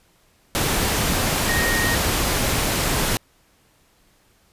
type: tone in noise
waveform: sine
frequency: 1864.7 Hz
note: A#6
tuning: in tune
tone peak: -22 dBFS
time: 1.49-1.95 s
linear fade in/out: 0 ms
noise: pink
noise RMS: -21 dBFS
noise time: 0.55-3.17 s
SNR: -4 dB
effects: pink hiss -59 dBFS RMS until 4.52 s + resampled to 32000 Hz